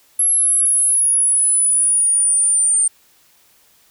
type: linear sweep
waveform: sine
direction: down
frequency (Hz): 11175 to 8890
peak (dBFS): -12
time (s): 0.19-2.88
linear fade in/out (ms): 5
effects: white hiss -54 dBFS RMS until 3.9 s